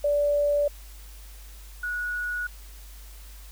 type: tone pair in turn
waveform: sine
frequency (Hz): 581 / 1460.6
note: D5 / F#6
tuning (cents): -19 / -23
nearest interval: octave + major third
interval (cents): 1596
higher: second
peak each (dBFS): -20 / -27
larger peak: first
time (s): 0.04-0.68 / 1.83-2.47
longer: neither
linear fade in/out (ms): 5
effects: added 50 Hz sine -42 dBFS peak until 3.51 s + white hiss -51 dBFS RMS until 3.51 s